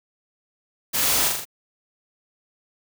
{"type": "noise with echo", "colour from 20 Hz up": "white", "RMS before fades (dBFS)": -23, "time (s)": [0.93, 1.29], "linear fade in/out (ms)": 20, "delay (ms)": 41, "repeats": 4, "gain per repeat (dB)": -3, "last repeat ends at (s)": 1.454, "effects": []}